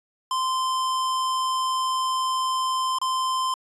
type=tone with dropouts; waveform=square; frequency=1038 Hz; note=C6; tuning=14 cents flat; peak=-23 dBFS; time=0.31-3.54 s; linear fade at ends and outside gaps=2 ms; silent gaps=2.986-3.015 s; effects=resampled to 24000 Hz